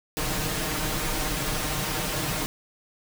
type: noise with comb filter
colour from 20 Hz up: pink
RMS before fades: -28 dBFS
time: 0.17-2.46 s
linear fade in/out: 0 ms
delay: 6.5 ms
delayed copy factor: +0.65
effects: none